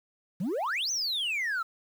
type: exponential two-way sweep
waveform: sine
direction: up then down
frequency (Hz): 159 to 6272 to 1294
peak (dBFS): -25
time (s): 0.4-1.63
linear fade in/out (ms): 10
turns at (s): 0.91
effects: tanh soft clip ceiling -27 dBFS + 9-bit